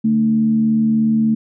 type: tone with frequency modulation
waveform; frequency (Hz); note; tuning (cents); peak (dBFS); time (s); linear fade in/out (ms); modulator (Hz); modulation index
sine; 221.8; A3; +14; -12; 0.04-1.35; 10; 76.8; 0.36
effects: none